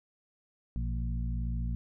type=harmonic tone with a mistuned harmonic; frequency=57.8 Hz; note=A#1; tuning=14 cents flat; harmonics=1 / 2 / 3 / 4; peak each=-31 / -37 / -41 / -43 dBFS; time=0.76-1.75 s; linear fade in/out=0 ms; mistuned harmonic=2; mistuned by=+63 cents; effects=none